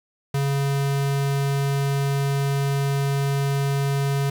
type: tone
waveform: square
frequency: 139.3 Hz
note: C#3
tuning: 9 cents sharp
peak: -21 dBFS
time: 0.34-4.3 s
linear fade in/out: 5 ms
effects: 8-bit